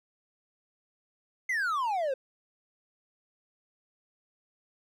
triangle exponential sweep, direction down, 2113 to 510 Hz, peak -25 dBFS, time 1.49-2.14 s, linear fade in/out 5 ms, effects none

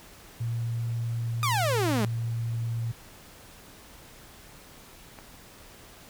sine tone with pitch glide, 116.54 to 115.73 Hz, A#2 to A#2, 0 to -12 cents, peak -27 dBFS, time 0.4-2.92 s, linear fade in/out 10 ms, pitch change -12 cents, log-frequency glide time 0.85-1.9 s
sawtooth exponential sweep, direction down, 1244.5 to 195 Hz, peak -21 dBFS, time 1.43-2.05 s, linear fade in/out 0 ms
click, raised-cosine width 0.5 ms, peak -28 dBFS, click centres 5.188 s
effects pink hiss -50 dBFS RMS until 6.09 s

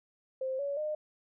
sine tone with pitch steps, 524 / 564.9 / 608.9 Hz, C5 / C#5 / D#5, +2 / +33 / -38 cents, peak -31 dBFS, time 0.41-0.95 s, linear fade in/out 5 ms, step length 180 ms, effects none

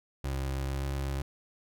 30% pulse tone with pitch glide, 67.3 to 68.44 Hz, C2 to C#2, +49 to -22 cents, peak -28 dBFS, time 0.24-1.22 s, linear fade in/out 5 ms, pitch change +29 cents, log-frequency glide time 0.66-0.84 s, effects none

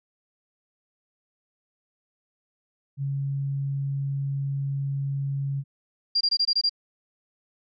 sine tone, 138.59 Hz, C#3, in tune, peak -25 dBFS, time 2.97-5.64 s, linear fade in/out 50 ms
sine tone bursts, 4772 Hz, D8, 27 cents sharp, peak -19 dBFS, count 7, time 6.15-6.695 s, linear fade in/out 10 ms, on 59 ms, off 22 ms
effects none

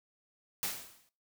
white noise with exponential decay, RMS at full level -32 dBFS, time 0.63-1.09 s, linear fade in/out 0 ms, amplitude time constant 98 ms, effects noise-tail reverb RT60 0.3 s tail -17 dB re dry

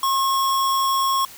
sine tone with sample-and-hold, 1077 Hz, C6, 50 cents sharp, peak -17 dBFS, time 0.03-1.25 s, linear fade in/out 2 ms, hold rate 4410 Hz, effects white hiss -42 dBFS RMS until 1.37 s

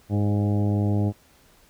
harmonic tone with a mistuned harmonic, 102.9 Hz, G#2, 16 cents flat, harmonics 1 / 2 / 3 / 4 / 5 / 6 / 7 / 8, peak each -21 / -26 / -29 / -35 / -38 / -38 / -40 / -42 dBFS, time 0.09-1.13 s, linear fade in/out 50 ms, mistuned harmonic 5, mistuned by +23 cents, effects pink hiss -57 dBFS RMS until 1.69 s

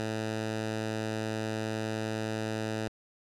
10% pulse tone, 109.7 Hz, A2, 5 cents flat, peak -23 dBFS, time 0-2.88 s, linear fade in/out 0 ms, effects low-pass 8000 Hz 12 dB/octave

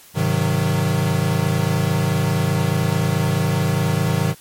square chord, Ab dominant seventh, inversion none, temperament equal with one note detuned, 102.1 / 130.81 / 155.56 / 185 Hz, Ab2 / C3 / Eb3 / Gb3, -29 / 0 / 0 / 0 cents, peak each -24 / -23 / -21 / -25 dBFS, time 0.14-4.35 s, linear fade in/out 50 ms, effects white hiss -46 dBFS RMS until 4.4 s + MP3 64 kbps

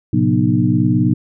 sine tone cluster, 112.8 / 132 / 180.9 / 241.9 / 305.9 Hz, A2 / C3 / F#3 / B3 / D#4, +44 / +16 / -39 / -36 / -29 cents, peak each -18 dBFS, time 0.13-1.14 s, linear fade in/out 5 ms, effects none

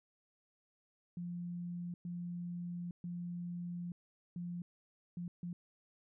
sine tone bursts at uneven times, 174.6 Hz, F3, in tune, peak -39 dBFS, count 6, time 1.17-1.94 / 2.05-2.91 / 3.04-3.92 / 4.36-4.62 / 5.17-5.28 / 5.43-5.53 s, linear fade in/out 2 ms, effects none

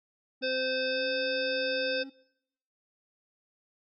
triangle tone with pitch glide, 261.6 to 271.6 Hz, C4 to C#4, 0 to -35 cents, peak -39 dBFS, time 0.41-2.1 s, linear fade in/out 10 ms, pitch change +65 cents, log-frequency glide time 0.88-1.05 s
harmonic tone, 518 Hz, C5, 17 cents flat, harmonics 1 / 3 / 5 / 7 / 9 / 10, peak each -30 / -35 / -37 / -38 / -40 / -40 dBFS, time 0.42-2.04 s, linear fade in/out 20 ms
effects noise-tail reverb RT60 0.8 s tail -24 dB re dry

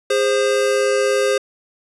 square tone pair together, 408.4 / 525 Hz, G#4 / C5, -29 / +6 cents, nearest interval major third, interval 435 cents, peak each -19 / -18 dBFS, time 0.1-1.38 s, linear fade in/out 5 ms, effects resampled to 24000 Hz + 9-bit

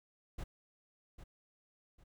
brown noise with echo, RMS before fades -40 dBFS, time 0.38-0.44 s, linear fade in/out 10 ms, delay 800 ms, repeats 2, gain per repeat -10 dB, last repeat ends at 2.04 s, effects none

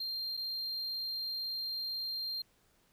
triangle tone with dropouts, 4186 Hz, C8, in tune, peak -34 dBFS, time 0-2.42 s, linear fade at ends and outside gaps 5 ms, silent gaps 0.369-0.373 s, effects pink hiss -70 dBFS RMS until 2.92 s

